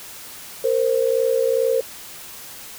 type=tone pair together; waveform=sine; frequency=460 / 522.3 Hz; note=A#4 / C5; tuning=-23 / -3 cents; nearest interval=major second; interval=220 cents; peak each=-19 dBFS; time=0.64-1.81 s; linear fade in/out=5 ms; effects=white hiss -38 dBFS RMS until 2.78 s